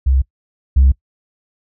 sine tone pair in turn, 66.2 / 66.7 Hz, C2 / C2, +21 / +34 cents, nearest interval unison, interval 13 cents, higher second, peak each -9 / -5 dBFS, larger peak second, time 0.06-0.22 / 0.76-0.92 s, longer neither, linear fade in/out 10 ms, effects noise-tail reverb RT60 0.1 s tail -23 dB re dry + tanh soft clip ceiling -4 dBFS

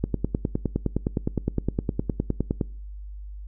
click train, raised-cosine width 3 ms, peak -10 dBFS, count 26, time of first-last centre 0.04-2.612 s, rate 9.72 Hz, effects noise-tail reverb RT60 0.5 s tail -24 dB re dry + added 50 Hz sine -35 dBFS peak until 3.47 s

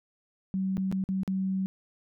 sine tone with dropouts, 190.4 Hz, F#3, 50 cents sharp, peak -26 dBFS, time 0.54-1.66 s, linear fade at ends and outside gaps 0 ms, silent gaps 0.77-0.779 / 0.915-0.925 / 1.039-1.089 / 1.233-1.277 s, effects none

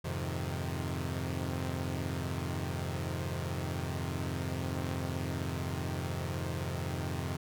sawtooth chord, F minor seventh, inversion none, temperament equal with one note detuned, 87.31 / 103.11 / 130.81 / 155.56 Hz, F2 / Ab2 / C3 / Eb3, 0 / -12 / 0 / 0 cents, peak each -33 / -38 / -34 / -37 dBFS, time 0.04-7.37 s, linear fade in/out 10 ms, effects none

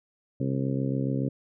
harmonic tone, 67.1 Hz, C2, 44 cents sharp, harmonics 2 / 3 / 4 / 5 / 6 / 7 / 8, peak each -28 / -33 / -30 / -39 / -38 / -39 / -39 dBFS, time 0.4-1.29 s, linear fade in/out 5 ms, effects none

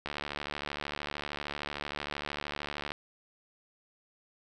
click train, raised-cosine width 0.3 ms, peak -19 dBFS, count 210, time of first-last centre 0.06-2.919 s, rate 73.1 Hz, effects none

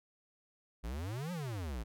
square exponential two-way sweep, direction up then down, 51.91 to 185 to 51.91 Hz, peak -38 dBFS, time 0.83-1.84 s, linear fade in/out 20 ms, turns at 1.32 s, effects none

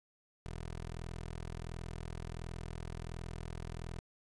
15% pulse tone, 41.41 Hz, E1, 9 cents sharp, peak -35 dBFS, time 0.46-3.99 s, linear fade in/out 0 ms, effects resampled to 24000 Hz + 12-bit

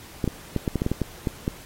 clicks, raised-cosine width 3 ms, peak -10 dBFS, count 11, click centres 0.242 / 0.277 / 0.563 / 0.678 / 0.757 / 0.819 / 0.864 / 0.916 / 1.017 / 1.272 / 1.479 s, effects pink hiss -45 dBFS RMS until 1.65 s + AAC 48 kbps

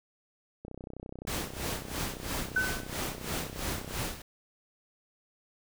click train, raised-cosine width 2 ms, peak -28 dBFS, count 107, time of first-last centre 0.65-4.004 s, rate 31.6 Hz
pink noise with tremolo, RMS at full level -33 dBFS, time 1.27-4.22 s, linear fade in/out 5 ms, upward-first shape sine, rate 3 Hz, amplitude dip 80%
sine tone with exponential decay, 1514 Hz, F#6, 39 cents sharp, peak -22 dBFS, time 2.56-2.94 s, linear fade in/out 5 ms, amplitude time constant 81 ms
effects none

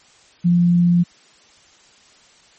sine tone, 174.2 Hz, F3, 4 cents flat, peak -11 dBFS, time 0.44-1.04 s, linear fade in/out 20 ms, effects white hiss -51 dBFS RMS until 2.58 s + MP3 32 kbps

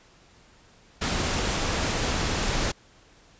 pink noise, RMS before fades -26 dBFS, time 1.01-2.72 s, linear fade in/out 10 ms, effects pink hiss -56 dBFS RMS until 3.39 s + resampled to 16000 Hz

